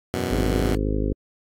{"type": "chord", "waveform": "10% pulse", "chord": "E suspended second", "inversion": "none", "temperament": "just", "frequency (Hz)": [82.41, 92.71, 123.61], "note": ["E2", "F#2", "B2"], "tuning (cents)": [0, 4, 2], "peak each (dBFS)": [-24, -19, -21], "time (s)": [0.14, 0.75], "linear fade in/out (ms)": 0}
{"type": "harmonic tone", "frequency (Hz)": 51.91, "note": "G#1", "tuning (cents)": 0, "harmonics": [1, 2, 3, 4, 5, 6, 7, 8, 9, 10], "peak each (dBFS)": [-24, -29, -33, -34, -29, -31, -35, -31, -37, -36], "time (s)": [0.31, 1.13], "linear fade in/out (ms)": 5}
{"effects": ["AAC 64 kbps"]}